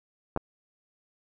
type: clicks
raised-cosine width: 1 ms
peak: -15 dBFS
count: 2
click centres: 0.363 / 0.374 s
effects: none